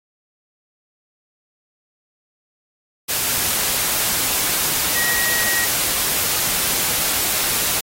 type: tone in noise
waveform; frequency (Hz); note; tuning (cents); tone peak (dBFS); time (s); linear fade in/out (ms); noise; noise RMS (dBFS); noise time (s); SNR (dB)
sine; 1900; A#6; +33; -23; 4.94-5.66; 20; white; -20; 3.08-7.81; -6
effects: AAC 48 kbps